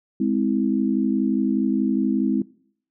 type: chord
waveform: sine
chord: Ab augmented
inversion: none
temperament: just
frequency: 207.7 / 259.6 / 324.5 Hz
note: Ab3 / C4 / E4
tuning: 0 / -13 / -27 cents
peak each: -22 / -22 / -24 dBFS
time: 0.2-2.42 s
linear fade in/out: 5 ms
effects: noise-tail reverb RT60 0.6 s tail -21 dB re dry